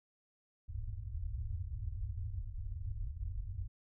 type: low-pass noise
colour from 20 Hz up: white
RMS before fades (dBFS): -40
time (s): 0.68-3.68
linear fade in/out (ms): 20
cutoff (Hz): 110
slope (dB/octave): 96
effects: none